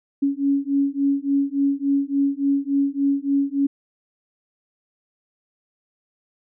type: beating tone pair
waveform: sine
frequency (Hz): 277.2 / 280.7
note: C#4 / C#4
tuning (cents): 0 / +22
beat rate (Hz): 3.5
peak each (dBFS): -21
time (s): 0.22-3.67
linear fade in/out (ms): 10
effects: none